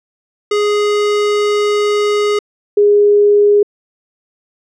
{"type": "tone pair in turn", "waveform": ["square", "sine"], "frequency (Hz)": [415.3, 411.7], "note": ["G#4", "G#4"], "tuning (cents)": [0, -15], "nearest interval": "unison", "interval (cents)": 15, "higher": "first", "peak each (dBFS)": [-12, -6], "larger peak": "second", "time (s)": [[0.51, 2.39], [2.77, 3.63]], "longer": "first", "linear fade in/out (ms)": 5, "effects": ["low-pass 6000 Hz 12 dB/octave"]}